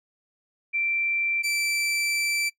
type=tone pair in turn; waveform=sine / sawtooth; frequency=2349 / 2333 Hz; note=D7 / D7; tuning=0 / -12 cents; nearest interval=unison; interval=12 cents; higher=first; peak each=-23 / -20 dBFS; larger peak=second; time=0.73-1.43 / 1.43-2.5 s; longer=second; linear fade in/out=20 ms; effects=noise-tail reverb RT60 0.1 s tail -22 dB re dry + low-pass 12000 Hz 12 dB/octave